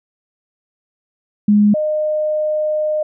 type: tone pair in turn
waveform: sine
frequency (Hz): 207.7 / 611.9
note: G#3 / D#5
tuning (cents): 0 / -29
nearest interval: octave + perfect fifth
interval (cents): 1871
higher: second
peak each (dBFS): -8 / -15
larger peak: first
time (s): 1.48-1.74 / 1.74-3.03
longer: second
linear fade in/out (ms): 5
effects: none